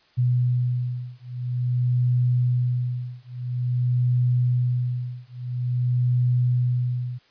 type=beating tone pair; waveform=sine; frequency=123.47 / 123.96 Hz; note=B2 / B2; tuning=0 / +7 cents; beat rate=0.49 Hz; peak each=-23 dBFS; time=0.17-7.19 s; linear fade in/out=20 ms; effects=white hiss -59 dBFS RMS until 7.3 s + resampled to 11025 Hz